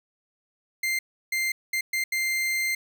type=tone bursts at uneven times; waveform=40% pulse; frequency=2093 Hz; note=C7; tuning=in tune; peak=-23 dBFS; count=5; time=0.83-0.99 / 1.32-1.52 / 1.73-1.81 / 1.93-2.04 / 2.12-2.75 s; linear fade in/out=5 ms; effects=none